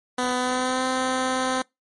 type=tone with pitch glide; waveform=10% pulse; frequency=250 to 258.4 Hz; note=B3 to C4; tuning=+21 to -21 cents; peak=-14 dBFS; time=0.18-1.62 s; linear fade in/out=5 ms; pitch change=+58 cents; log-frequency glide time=0.36-0.84 s; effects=noise-tail reverb RT60 0.2 s tail -25 dB re dry + MP3 48 kbps